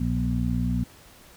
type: harmonic tone with a mistuned harmonic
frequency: 60.3 Hz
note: B1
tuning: 41 cents flat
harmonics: 1 / 2 / 3 / 4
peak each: -28 / -28 / -28 / -28 dBFS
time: 0-0.84 s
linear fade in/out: 5 ms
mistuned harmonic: 1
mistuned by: +60 cents
effects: pink hiss -51 dBFS RMS until 1.36 s